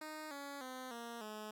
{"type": "tone with pitch steps", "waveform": "10% pulse", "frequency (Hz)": [309.1, 281.8, 256.9, 234.3, 213.6], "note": ["D#4", "C#4", "C4", "A#3", "G#3"], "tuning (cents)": [-11, 29, -32, 9, 49], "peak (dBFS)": -37, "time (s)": [0.01, 1.51], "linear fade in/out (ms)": 5, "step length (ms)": 300, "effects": []}